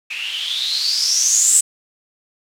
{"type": "noise with low-pass filter sweep", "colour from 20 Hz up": "violet", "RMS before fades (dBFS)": -18, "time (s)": [0.1, 1.61], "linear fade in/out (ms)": 10, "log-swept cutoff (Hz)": [2500, 8100], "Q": 9.9, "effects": []}